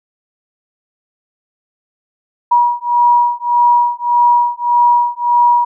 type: beating tone pair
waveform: sine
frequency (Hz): 960 / 961.7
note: B5 / B5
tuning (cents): -49 / -46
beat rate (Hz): 1.7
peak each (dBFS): -12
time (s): 2.51-5.65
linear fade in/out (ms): 10
effects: none